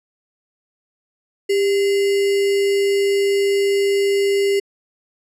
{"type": "tone with sample-and-hold", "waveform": "sine", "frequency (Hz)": 397.6, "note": "G4", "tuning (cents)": 25, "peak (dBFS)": -14, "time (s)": [1.49, 4.6], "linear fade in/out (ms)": 10, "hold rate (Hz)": 2450, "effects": ["low-pass 10000 Hz 12 dB/octave"]}